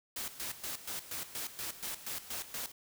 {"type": "noise with tremolo", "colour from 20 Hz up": "white", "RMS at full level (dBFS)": -39, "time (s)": [0.16, 2.72], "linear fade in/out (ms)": 5, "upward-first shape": "square", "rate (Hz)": 4.2, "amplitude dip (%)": 75, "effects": []}